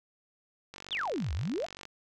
click train, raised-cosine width 0.2 ms, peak -26 dBFS, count 54, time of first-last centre 0.74-1.853 s, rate 47.6 Hz
sine exponential two-way sweep, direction down then up, 3877 to 65.41 to 742 Hz, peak -30 dBFS, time 0.91-1.66 s, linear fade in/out 10 ms, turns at 1.33 s
effects none

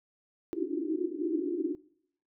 white band-pass noise, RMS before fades -32 dBFS, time 0.53-1.75 s, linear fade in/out 0 ms, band 290 to 370 Hz, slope 96 dB/octave, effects noise-tail reverb RT60 0.7 s tail -22 dB re dry

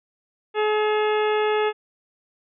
harmonic tone with a mistuned harmonic, 425.6 Hz, G#4, 42 cents sharp, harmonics 1 / 2 / 3 / 4 / 5 / 6 / 7 / 8, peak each -20 / -26 / -30 / -32 / -34 / -36 / -37 / -38 dBFS, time 0.54-1.73 s, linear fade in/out 50 ms, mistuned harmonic 7, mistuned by -90 cents, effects none

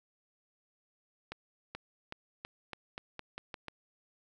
accelerating click train, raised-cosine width 0.3 ms, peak -24 dBFS, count 10, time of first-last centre 1.32-3.683 s, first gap 430 ms, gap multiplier 0.87, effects none

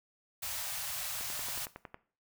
white band-stop noise, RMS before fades -38 dBFS, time 0.42-1.66 s, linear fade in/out 10 ms, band 160 to 560 Hz, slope 96 dB/octave
click train, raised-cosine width 0.5 ms, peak -28 dBFS, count 9, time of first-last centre 1.21-1.944 s, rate 10.9 Hz
effects noise-tail reverb RT60 0.4 s tail -17 dB re dry

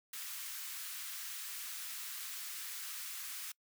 white high-pass noise, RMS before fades -44 dBFS, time 0.13-3.52 s, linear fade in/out 5 ms, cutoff 1200 Hz, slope 24 dB/octave, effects noise-tail reverb RT60 0.1 s tail -25 dB re dry

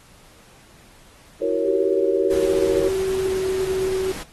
sine chord, F# dominant seventh, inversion third, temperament equal, 329.6 / 370 / 466.2 / 554.4 Hz, E4 / F#4 / A#4 / C#5, 0 / 0 / 0 / 0 cents, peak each -26 / -26 / -23 / -24 dBFS, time 1.41-2.89 s, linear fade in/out 10 ms
sine tone with pitch glide, 387.6 to 378.3 Hz, G4 to F#4, -20 to +38 cents, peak -20 dBFS, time 1.65-4.12 s, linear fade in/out 5 ms, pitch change -42 cents, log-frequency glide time 2.27-3.38 s
pink noise, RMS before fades -34 dBFS, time 2.3-4.24 s, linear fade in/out 20 ms
effects pink hiss -51 dBFS RMS until 4.32 s + AAC 32 kbps

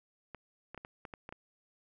clicks, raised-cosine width 0.5 ms, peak -29 dBFS, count 8, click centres 0.347 / 0.746 / 0.777 / 0.849 / 1.052 / 1.138 / 1.291 / 1.325 s, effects none

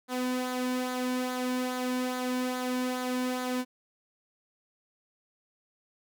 sawtooth tone with flanger, 252.3 Hz, B3, 37 cents sharp, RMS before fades -31 dBFS, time 0.08-3.65 s, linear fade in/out 50 ms, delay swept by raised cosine 0.36 to 1.56 ms, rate 2.4 Hz, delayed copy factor -0.5, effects none

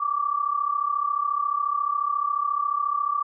sine tone pair together, 1145 / 1179.2 Hz, D6 / D6, -44 / +7 cents, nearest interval minor second, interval 51 cents, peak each -25 dBFS, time 0-3.23 s, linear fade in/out 10 ms, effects none

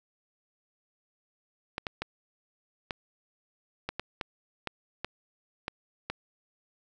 clicks, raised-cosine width 0.3 ms, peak -16 dBFS, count 11, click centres 1.781 / 1.868 / 2.02 / 2.908 / 3.89 / 3.996 / 4.212 / 4.673 / 5.046 / 5.681 / 6.1 s, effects none

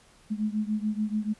sine beating tone pair, 210.6 / 217.5 Hz, G#3 / A3, +24 / -20 cents, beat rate 6.9 Hz, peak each -28 / -30 dBFS, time 0.3-1.34 s, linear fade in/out 20 ms, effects pink hiss -58 dBFS RMS until 1.39 s + resampled to 24000 Hz

